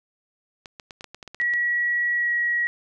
clicks, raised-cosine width 0.2 ms, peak -22 dBFS, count 11, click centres 0.658 / 0.798 / 0.908 / 1.009 / 1.043 / 1.146 / 1.228 / 1.277 / 1.346 / 1.415 / 1.537 s
sine tone with pitch glide, 1924 to 1910.7 Hz, B6 to A#6, -46 to +42 cents, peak -20 dBFS, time 1.4-2.67 s, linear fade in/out 0 ms, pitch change -12 cents, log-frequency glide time 2.15-2.31 s
effects none

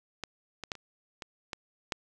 clicks, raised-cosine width 0.2 ms, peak -18 / -21 / -16 / -30 / -22 / -18 / -13 dBFS, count 7, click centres 0.237 / 0.637 / 0.718 / 0.753 / 1.222 / 1.532 / 1.922 s, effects none

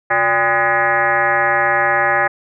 sine tone with frequency modulation, 1244.5 Hz, D#6, in tune, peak -12 dBFS, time 0.1-2.28 s, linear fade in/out 10 ms, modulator 221 Hz, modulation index 3.3, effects none

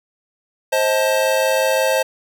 square chord, A diminished, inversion first, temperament just, 528 / 633.6 / 880 Hz, C5 / Eb5 / A5, +16 / +31 / 0 cents, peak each -18 / -21 / -24 dBFS, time 0.72-2.03 s, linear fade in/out 10 ms, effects none

